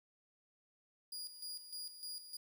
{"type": "tone with tremolo", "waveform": "sawtooth", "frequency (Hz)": 4864, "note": "D#8", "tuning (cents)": -40, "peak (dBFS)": -40, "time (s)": [1.12, 2.37], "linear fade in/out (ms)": 5, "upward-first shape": "square", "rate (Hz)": 3.3, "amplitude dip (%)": 65, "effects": ["12-bit"]}